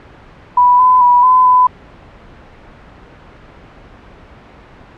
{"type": "tone with pitch steps", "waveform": "sine", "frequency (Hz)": [985, 1008, 978, 1013, 1003], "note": ["B5", "B5", "B5", "B5", "B5"], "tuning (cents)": [-5, 35, -17, 44, 26], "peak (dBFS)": -5, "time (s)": [0.57, 1.67], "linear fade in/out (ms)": 5, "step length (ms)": 220, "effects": ["pink hiss -39 dBFS RMS until 4.97 s", "low-pass 2000 Hz 12 dB/octave"]}